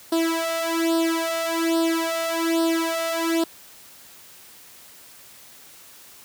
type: tone with flanger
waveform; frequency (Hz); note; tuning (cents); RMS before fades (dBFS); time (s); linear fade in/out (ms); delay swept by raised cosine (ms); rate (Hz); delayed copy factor
sawtooth; 329.6; E4; 0; -23; 0.12-3.44; 5; 0.22 to 1.62; 1.2; +0.9
effects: white hiss -47 dBFS RMS until 6.24 s + high-pass 60 Hz 12 dB/octave